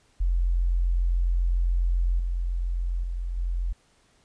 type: tone with level steps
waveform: sine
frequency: 43.65 Hz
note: F1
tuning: in tune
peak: -20 / -24 / -27 / -24 dBFS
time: 0.2-3.73 s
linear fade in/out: 10 ms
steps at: 2.19 / 3.03 / 3.37 s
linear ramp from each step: 5 ms
effects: pink hiss -63 dBFS RMS until 4.24 s + resampled to 22050 Hz